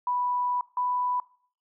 sine tone pair in turn, 986 / 991 Hz, B5 / B5, -3 / +6 cents, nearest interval unison, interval 9 cents, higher second, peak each -24 dBFS, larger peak neither, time 0.07-0.61 / 0.77-1.2 s, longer first, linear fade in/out 2 ms, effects noise-tail reverb RT60 0.5 s tail -21 dB re dry

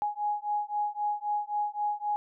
sine beating tone pair, 830.6 / 834.4 Hz, G#5 / G#5, 0 / +8 cents, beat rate 3.8 Hz, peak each -31 dBFS, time 0.02-2.16 s, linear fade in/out 0 ms, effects none

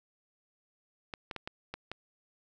clicks, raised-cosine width 0.3 ms, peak -22 dBFS, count 6, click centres 1.138 / 1.312 / 1.363 / 1.475 / 1.74 / 1.916 s, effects none

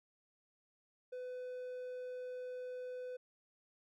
triangle tone, 502 Hz, B4, 28 cents sharp, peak -40 dBFS, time 1.12-3.17 s, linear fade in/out 10 ms, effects none

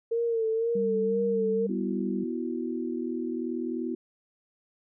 sine tone with vibrato, 455.4 Hz, A#4, 40 cents flat, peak -24 dBFS, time 0.11-1.67 s, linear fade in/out 10 ms, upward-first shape sine, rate 2 Hz, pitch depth 50 cents each way
sine tone, 196 Hz, G3, in tune, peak -30 dBFS, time 0.75-2.24 s, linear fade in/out 5 ms
sine chord, B suspended fourth, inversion none, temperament equal, 246.9 / 329.6 / 370 Hz, B3 / E4 / F#4, 0 / 0 / 0 cents, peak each -32 / -33 / -35 dBFS, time 1.69-3.95 s, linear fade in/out 5 ms
effects none

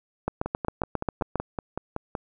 two click trains, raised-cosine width 1 ms, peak -11 / -15 dBFS, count 9 / 10, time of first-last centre 0.28-1.357 / 0.46-2.152 s, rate 7.43 / 5.32 Hz, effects none

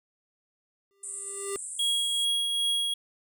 square tone with exponential growth, 396.8 Hz, G4, 21 cents sharp, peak -30 dBFS, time 0.91-1.56 s, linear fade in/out 0 ms, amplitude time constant 140 ms
white band-pass noise, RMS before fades -38 dBFS, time 1.03-2.25 s, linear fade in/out 5 ms, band 7800 to 9300 Hz, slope 96 dB/octave
square tone with tremolo, 3300 Hz, G#7, 12 cents flat, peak -24 dBFS, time 1.79-2.94 s, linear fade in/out 5 ms, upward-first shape triangle, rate 2.5 Hz, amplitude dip 35%
effects none

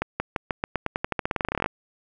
accelerating click train, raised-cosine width 0.5 ms, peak -9 dBFS, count 24, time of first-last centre 0.02-1.66 s, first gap 180 ms, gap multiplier 0.9, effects none

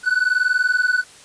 triangle tone pair together, 1479.3 / 1500 Hz, F#6 / F#6, -1 / +23 cents, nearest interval unison, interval 24 cents, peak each -17 dBFS, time 0.03-1.04 s, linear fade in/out 50 ms, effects white hiss -45 dBFS RMS until 1.24 s + resampled to 22050 Hz

